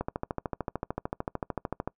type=click train; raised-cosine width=1 ms; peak=-16 dBFS; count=26; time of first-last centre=0.01-1.876 s; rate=13.4 Hz; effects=noise-tail reverb RT60 0.1 s tail -24 dB re dry